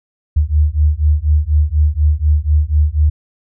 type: beating tone pair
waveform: sine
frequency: 73.5 / 77.6 Hz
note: D2 / D#2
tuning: +2 / -4 cents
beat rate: 4.1 Hz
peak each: -13 dBFS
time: 0.36-3.1 s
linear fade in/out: 10 ms
effects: none